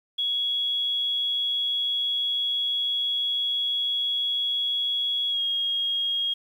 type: tone with pitch glide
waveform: sine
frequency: 3342 to 3269 Hz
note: G#7 to G#7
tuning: +10 to -28 cents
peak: -23 dBFS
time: 0.18-6.34 s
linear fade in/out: 10 ms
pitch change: -38 cents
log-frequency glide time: 5.29-5.4 s
effects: 9-bit